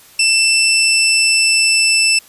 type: tone with pitch glide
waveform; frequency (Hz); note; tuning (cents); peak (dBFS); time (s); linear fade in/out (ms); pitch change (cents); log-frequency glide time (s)
20% pulse; 2666 to 2651; E7 to E7; +19 to +9; -5; 0.19-2.19; 5; -10; 0.66-2.08
effects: white hiss -44 dBFS RMS until 2.28 s + resampled to 32000 Hz